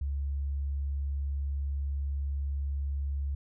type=tone; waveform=sine; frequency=70 Hz; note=C#2; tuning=18 cents sharp; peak=-29 dBFS; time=0.01-3.35 s; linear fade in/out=5 ms; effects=none